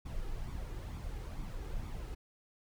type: noise with flanger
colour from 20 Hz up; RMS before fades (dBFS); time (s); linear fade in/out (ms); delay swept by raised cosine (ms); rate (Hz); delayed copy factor
brown; -40; 0.05-2.15; 10; 0.86 to 2.46; 2.2; +0.5
effects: none